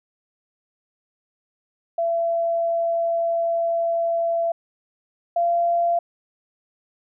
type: tone pair in turn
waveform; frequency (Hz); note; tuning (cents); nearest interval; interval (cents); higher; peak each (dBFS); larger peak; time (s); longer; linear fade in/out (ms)
sine; 673 / 686.3; E5 / F5; +36 / -30; unison; 34; second; -19 / -17; second; 1.98-4.52 / 5.36-5.99; first; 5
effects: none